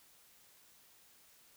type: silence
effects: white hiss -64 dBFS RMS until 1.56 s